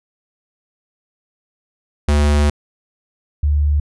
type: tone pair in turn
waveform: square / sine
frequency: 73.42 / 73.42 Hz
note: D2 / D2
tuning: 0 / 0 cents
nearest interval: unison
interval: 0 cents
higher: neither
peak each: -12 dBFS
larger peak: neither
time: 2.08-2.5 / 3.43-3.8 s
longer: first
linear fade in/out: 5 ms
effects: resampled to 24000 Hz